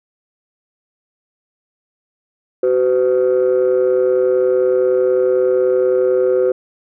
triangle ring-modulated tone, 65.41 Hz, C2, in tune, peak -5 dBFS, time 2.63-6.52 s, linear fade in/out 5 ms, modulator 442 Hz, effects tanh soft clip ceiling -7 dBFS

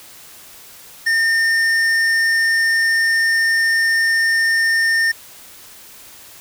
sine tone with hard clipping, 1816 Hz, A#6, 46 cents flat, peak -15 dBFS, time 1.06-5.12 s, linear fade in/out 10 ms, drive 9 dB, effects white hiss -41 dBFS RMS until 6.4 s

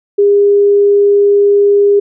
sine tone, 405.4 Hz, G#4, 42 cents flat, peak -5 dBFS, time 0.18-2 s, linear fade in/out 10 ms, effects none

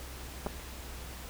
clicks, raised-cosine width 1 ms, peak -20 dBFS, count 2, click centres 0.463 / 0.468 s, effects added 63 Hz sine -44 dBFS peak until 1.29 s + pink hiss -46 dBFS RMS until 1.29 s

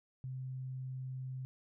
sine tone, 130 Hz, C3, 11 cents flat, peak -39 dBFS, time 0.24-1.45 s, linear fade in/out 0 ms, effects none

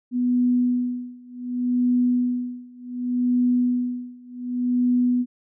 sine tone with tremolo, 246.9 Hz, B3, in tune, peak -16 dBFS, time 0.11-5.26 s, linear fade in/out 50 ms, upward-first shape sine, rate 0.67 Hz, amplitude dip 95%, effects none

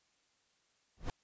brown noise with exponential growth, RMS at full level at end -29 dBFS, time 0.97-1.1 s, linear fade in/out 1 ms, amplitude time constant 28 ms, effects white hiss -74 dBFS RMS until 1.23 s + resampled to 16000 Hz

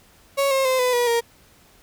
35% pulse tone with pitch steps, 554.4 / 535.8 / 517.9 / 500.5 / 483.7 / 467.5 Hz, C#5 / C5 / C5 / B4 / B4 / A#4, 0 / +41 / -18 / +23 / -36 / +5 cents, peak -16 dBFS, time 0.37-1.21 s, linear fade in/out 20 ms, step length 140 ms, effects pink hiss -54 dBFS RMS until 1.82 s

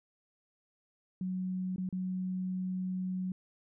sine tone with dropouts, 185 Hz, F#3, in tune, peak -32 dBFS, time 1.21-3.32 s, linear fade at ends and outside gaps 2 ms, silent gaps 1.761-1.781 / 1.89-1.926 s, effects none

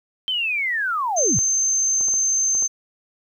sine linear sweep, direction down, 3136 to 77.78 Hz, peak -20 dBFS, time 0.28-1.39 s, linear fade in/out 0 ms
sine tone, 6272 Hz, G8, in tune, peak -17 dBFS, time 1.16-2.68 s, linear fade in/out 20 ms
clicks, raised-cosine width 1 ms, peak -25 dBFS, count 5, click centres 2.01 / 2.084 / 2.14 / 2.551 / 2.625 s
effects 9-bit

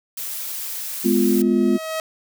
blue noise, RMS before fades -29 dBFS, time 0.17-1.42 s, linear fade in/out 5 ms
sawtooth tone with exponential growth, 638 Hz, D#5, 43 cents sharp, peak -18 dBFS, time 0.94-2 s, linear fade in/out 1 ms, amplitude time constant 230 ms
sine chord, F diminished, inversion first, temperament just, 209.5 / 251.4 / 349.2 Hz, Ab3 / Cb4 / F4, +15 / +31 / 0 cents, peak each -19 dBFS, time 1.04-1.78 s, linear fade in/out 20 ms
effects none

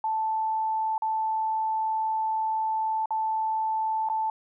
sine tone with dropouts, 879 Hz, A5, 2 cents flat, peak -24 dBFS, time 0.04-4.3 s, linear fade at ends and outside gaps 2 ms, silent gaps 0.98-1.021 / 3.058-3.106 / 4.088-4.098 s, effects none

